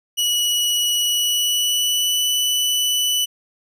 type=tone with pitch glide; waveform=sawtooth; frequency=2929 to 2977 Hz; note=F#7 to F#7; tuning=-18 to +10 cents; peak=-14 dBFS; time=0.17-3.26 s; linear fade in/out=20 ms; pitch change=+28 cents; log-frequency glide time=0.99-2.26 s; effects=none